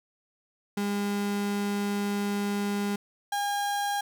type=tone pair in turn; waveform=35% pulse; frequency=203 / 812 Hz; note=G#3 / G#5; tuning=-39 / -39 cents; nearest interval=2 octaves; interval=2400 cents; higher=second; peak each=-25 dBFS; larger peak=neither; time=0.77-2.96 / 3.32-4.01 s; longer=first; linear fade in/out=5 ms; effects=none